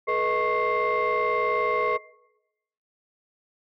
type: tone cluster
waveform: sine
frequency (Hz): 427.5 / 486.1 / 628 / 1096 / 2096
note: A4 / B4 / D#5 / C#6 / C7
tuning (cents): -50 / -28 / +16 / -20 / +2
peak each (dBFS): -27 / -27 / -30 / -25 / -29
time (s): 0.07-1.98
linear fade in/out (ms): 20
effects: noise-tail reverb RT60 0.9 s tail -21 dB re dry + tanh soft clip ceiling -16 dBFS